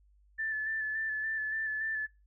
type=tone with vibrato; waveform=sine; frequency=1751 Hz; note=A6; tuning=9 cents flat; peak=-31 dBFS; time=0.38-2.07 s; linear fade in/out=20 ms; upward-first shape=square; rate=3.5 Hz; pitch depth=21 cents each way; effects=noise-tail reverb RT60 0.3 s tail -23 dB re dry + added 50 Hz sine -61 dBFS peak until 2.26 s